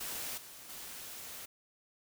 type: noise with level steps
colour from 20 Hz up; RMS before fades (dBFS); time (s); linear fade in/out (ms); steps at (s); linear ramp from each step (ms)
white; -40 / -51 / -46; 0-1.46; 10; 0.37 / 0.69; 10
effects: none